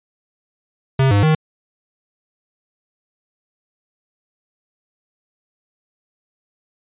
square tone with pitch steps, 133.9 / 101.4 / 156.2 Hz, C3 / G#2 / D#3, +40 / -41 / +7 cents, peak -12 dBFS, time 0.99-1.35 s, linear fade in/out 5 ms, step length 120 ms, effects resampled to 8000 Hz

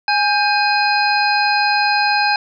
harmonic tone with a mistuned harmonic, 831 Hz, G#5, 1 cent sharp, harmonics 1 / 2 / 3 / 5 / 6, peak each -16 / -19 / -21 / -23 / -24 dBFS, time 0.08-2.36 s, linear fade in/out 2 ms, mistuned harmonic 2, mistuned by -82 cents, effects none

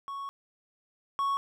triangle tone pair in turn, 1108.7 / 1108.7 Hz, C#6 / C#6, 0 / 0 cents, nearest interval unison, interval 0 cents, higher neither, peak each -33 / -24 dBFS, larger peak second, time 0.08-0.29 / 1.19-1.37 s, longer first, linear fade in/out 0 ms, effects none

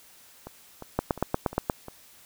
two click trains, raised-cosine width 1 ms, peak -9 / -24 dBFS, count 7 / 5, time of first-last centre 0.99-1.698 / 0.47-1.883 s, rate 8.47 / 2.83 Hz, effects white hiss -54 dBFS RMS until 2.25 s

